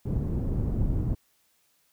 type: low-pass noise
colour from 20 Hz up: pink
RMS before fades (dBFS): -27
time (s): 0.05-1.15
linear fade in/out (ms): 10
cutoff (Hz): 230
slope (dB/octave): 12
effects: white hiss -68 dBFS RMS until 1.92 s